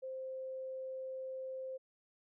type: tone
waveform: sine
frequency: 523.3 Hz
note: C5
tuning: in tune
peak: -40 dBFS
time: 0.02-1.78 s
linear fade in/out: 20 ms
effects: none